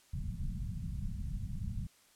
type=low-pass noise; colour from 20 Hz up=pink; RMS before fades=-38 dBFS; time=0.13-1.87 s; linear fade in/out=5 ms; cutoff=200 Hz; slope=48 dB/octave; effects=white hiss -65 dBFS RMS until 2.15 s + low-pass 11000 Hz 12 dB/octave